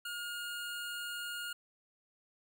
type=tone; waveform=25% pulse; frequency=1424 Hz; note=F6; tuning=33 cents sharp; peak=-35 dBFS; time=0.05-1.53 s; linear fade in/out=5 ms; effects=none